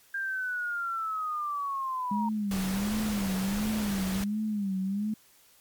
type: linear sweep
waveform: sine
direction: down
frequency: 1603 to 925 Hz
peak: -29 dBFS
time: 0.14-2.29 s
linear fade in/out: 5 ms
type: tone with vibrato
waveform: sine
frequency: 202.2 Hz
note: G#3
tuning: 46 cents flat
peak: -27 dBFS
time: 2.11-5.14 s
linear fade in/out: 5 ms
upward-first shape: sine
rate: 1.4 Hz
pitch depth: 120 cents each way
type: noise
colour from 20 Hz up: pink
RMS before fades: -36 dBFS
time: 2.51-4.24 s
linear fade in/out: 2 ms
effects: white hiss -60 dBFS RMS until 5.6 s + MP3 96 kbps